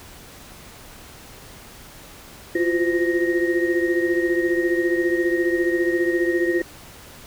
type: tone cluster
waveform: sine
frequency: 343.5 / 358.2 / 513 / 1866 Hz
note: F4 / F4 / C5 / A#6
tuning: -29 / +44 / -34 / +1 cents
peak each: -20 / -24 / -28 / -26 dBFS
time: 2.55-6.62 s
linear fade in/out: 5 ms
effects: pink hiss -43 dBFS RMS until 7.26 s